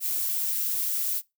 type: noise with amplitude modulation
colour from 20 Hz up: violet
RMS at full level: -26 dBFS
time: 0-1.22 s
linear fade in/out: 50 ms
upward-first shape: sine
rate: 199 Hz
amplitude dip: 35%
effects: noise-tail reverb RT60 0.2 s tail -21 dB re dry

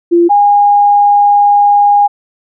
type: tone pair in turn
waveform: sine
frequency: 343.7 / 817.5 Hz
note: F4 / G#5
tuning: -28 / -28 cents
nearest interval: octave + minor third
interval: 1500 cents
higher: second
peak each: -4 dBFS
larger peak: neither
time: 0.11-0.29 / 0.29-2.08 s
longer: second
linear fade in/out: 20 ms
effects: none

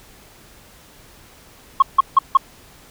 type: tone bursts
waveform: sine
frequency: 1085 Hz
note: C#6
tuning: 37 cents flat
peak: -5 dBFS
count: 4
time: 1.8-2.372 s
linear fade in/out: 5 ms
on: 23 ms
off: 160 ms
effects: tanh soft clip ceiling -3 dBFS + pink hiss -47 dBFS RMS until 2.9 s

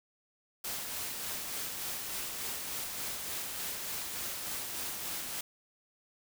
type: noise with tremolo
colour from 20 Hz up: white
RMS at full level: -37 dBFS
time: 0.64-5.41 s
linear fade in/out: 5 ms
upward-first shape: sine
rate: 3.4 Hz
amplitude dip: 30%
effects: none

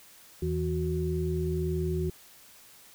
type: tone cluster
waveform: sine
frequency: 81 / 162.7 / 367 Hz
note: E2 / E3 / F#4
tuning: -30 / -22 / -14 cents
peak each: -31 dBFS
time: 0.42-2.1 s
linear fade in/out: 5 ms
effects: white hiss -54 dBFS RMS until 2.94 s

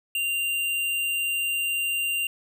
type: tone with hard clipping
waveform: sine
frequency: 2782 Hz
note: F7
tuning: 7 cents flat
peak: -25 dBFS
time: 0.15-2.27 s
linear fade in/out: 2 ms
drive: 15 dB
effects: none

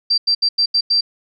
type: tone bursts at uneven times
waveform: sine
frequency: 4699 Hz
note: D8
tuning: in tune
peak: -12 dBFS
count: 6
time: 0.1-0.18 / 0.27-0.35 / 0.42-0.49 / 0.58-0.66 / 0.74-0.81 / 0.9-1.01 s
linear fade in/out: 10 ms
effects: none

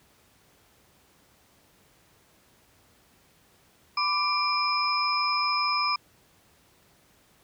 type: tone cluster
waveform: sine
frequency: 1002 / 1175 / 2380 / 5100 Hz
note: B5 / D6 / D7 / D#8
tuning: +25 / +1 / +22 / +42 cents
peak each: -31 / -27 / -30 / -28 dBFS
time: 3.97-5.96 s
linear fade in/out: 5 ms
effects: pink hiss -61 dBFS RMS until 7.43 s + high-pass 60 Hz 12 dB/octave

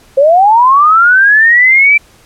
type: linear sweep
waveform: sine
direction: up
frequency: 523.3 to 2349 Hz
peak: -3 dBFS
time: 0.17-1.98 s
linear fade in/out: 10 ms
effects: pink hiss -44 dBFS RMS until 2.25 s + low-pass 12000 Hz 12 dB/octave

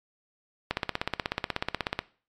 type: click train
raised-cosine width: 0.3 ms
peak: -10 dBFS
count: 22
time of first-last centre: 0.71-1.99 s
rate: 16.4 Hz
effects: noise-tail reverb RT60 0.4 s tail -19 dB re dry + MP3 64 kbps

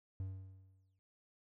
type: tone with exponential decay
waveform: triangle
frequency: 95.1 Hz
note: F#2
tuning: 48 cents sharp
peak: -35 dBFS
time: 0.2-0.99 s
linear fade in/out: 0 ms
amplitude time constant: 170 ms
effects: none

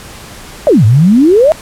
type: exponential two-way sweep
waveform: sine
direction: down then up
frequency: 658 to 101.1 to 658 Hz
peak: -3 dBFS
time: 0.67-1.52 s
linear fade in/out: 0 ms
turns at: 0.85 s
effects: pink hiss -31 dBFS RMS until 1.61 s + low-pass 12000 Hz 12 dB/octave

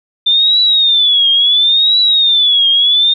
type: tone with vibrato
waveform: sine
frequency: 3563 Hz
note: A7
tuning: 21 cents sharp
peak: -7 dBFS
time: 0.26-3.14 s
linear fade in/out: 10 ms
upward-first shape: triangle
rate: 0.72 Hz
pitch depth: 180 cents each way
effects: none

